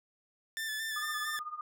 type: tone with vibrato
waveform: sawtooth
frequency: 1760 Hz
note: A6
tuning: in tune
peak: -31 dBFS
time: 0.57-1.39 s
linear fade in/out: 0 ms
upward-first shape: square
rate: 4.4 Hz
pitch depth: 24 cents each way
type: tone with tremolo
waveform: sine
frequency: 1223 Hz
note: D#6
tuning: 30 cents flat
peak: -34 dBFS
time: 0.96-1.61 s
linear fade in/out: 2 ms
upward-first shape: triangle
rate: 16 Hz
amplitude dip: 90%
effects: none